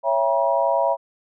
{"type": "chord", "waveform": "sine", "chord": "C# diminished seventh", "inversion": "none", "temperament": "just", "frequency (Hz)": [554.4, 665.2, 798.3, 957.9], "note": ["C#5", "E5", "G5", "Bb5"], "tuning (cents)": [0, 16, 31, 47], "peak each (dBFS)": [-22, -21, -27, -22], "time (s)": [0.03, 0.97], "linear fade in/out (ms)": 50, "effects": []}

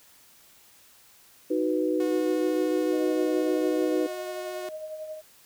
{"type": "chord", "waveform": "sine", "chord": "B major", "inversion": "first", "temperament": "equal", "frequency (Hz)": [311.1, 370, 493.9], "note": ["D#4", "F#4", "B4"], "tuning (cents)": [0, 0, 0], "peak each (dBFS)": [-26, -28, -28], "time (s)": [1.5, 4.07], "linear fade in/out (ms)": 10}
{"type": "tone with vibrato", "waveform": "sawtooth", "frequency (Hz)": 363.4, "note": "F#4", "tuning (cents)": -31, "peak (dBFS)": -31, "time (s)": [2, 4.69], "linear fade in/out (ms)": 2, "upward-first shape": "sine", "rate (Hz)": 14, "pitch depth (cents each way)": 10}
{"type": "tone with tremolo", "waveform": "sine", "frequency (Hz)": 622.3, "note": "D#5", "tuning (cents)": 0, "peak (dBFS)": -32, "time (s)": [2.91, 5.22], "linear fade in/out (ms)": 50, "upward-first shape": "triangle", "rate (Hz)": 11, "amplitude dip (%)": 55}
{"effects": ["white hiss -56 dBFS RMS until 5.45 s"]}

